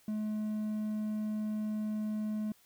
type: tone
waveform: triangle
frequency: 213.7 Hz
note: G#3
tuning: 50 cents sharp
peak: -30 dBFS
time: 0.08-2.52 s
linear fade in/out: 2 ms
effects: white hiss -65 dBFS RMS until 2.65 s